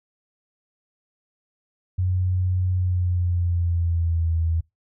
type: tone with pitch glide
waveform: sine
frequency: 91.6 to 82.08 Hz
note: F#2 to E2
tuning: -17 to -7 cents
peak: -19 dBFS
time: 1.98-4.61 s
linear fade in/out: 10 ms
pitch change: -190 cents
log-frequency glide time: 2.75-4.33 s
effects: noise-tail reverb RT60 0.2 s tail -25 dB re dry